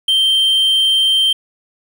triangle tone, 3139 Hz, G7, 2 cents sharp, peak -9 dBFS, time 0.08-1.33 s, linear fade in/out 5 ms, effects 7-bit

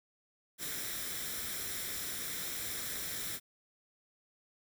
white noise with comb filter, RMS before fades -39 dBFS, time 0.58-3.4 s, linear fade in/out 50 ms, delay 0.54 ms, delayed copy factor +0.55, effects none

